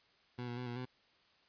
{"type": "tone with pitch steps", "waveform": "20% pulse", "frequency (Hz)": [123, 120.5, 124.8, 120.2, 126.5], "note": ["B2", "B2", "B2", "B2", "B2"], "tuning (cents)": [-7, -42, 19, -46, 42], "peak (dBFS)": -35, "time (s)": [0.38, 0.855], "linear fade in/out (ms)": 10, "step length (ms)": 95, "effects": ["white hiss -69 dBFS RMS until 1.48 s", "resampled to 11025 Hz"]}